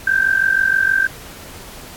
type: tone with amplitude modulation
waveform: sine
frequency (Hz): 1568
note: G6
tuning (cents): 0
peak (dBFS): -9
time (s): 0.07-1.07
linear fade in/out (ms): 5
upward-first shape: sine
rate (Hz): 46.3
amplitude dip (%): 80
effects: pink hiss -37 dBFS RMS until 1.96 s + AAC 64 kbps